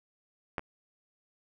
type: clicks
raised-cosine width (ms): 0.5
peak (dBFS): -16 / -26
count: 2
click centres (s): 0.582 / 0.594
effects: none